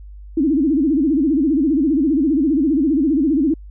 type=tone with vibrato; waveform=sine; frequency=293.7 Hz; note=D4; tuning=in tune; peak=-13 dBFS; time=0.37-3.54 s; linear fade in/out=5 ms; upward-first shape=sine; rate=15 Hz; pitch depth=210 cents each way; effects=added 50 Hz sine -34 dBFS peak until 3.7 s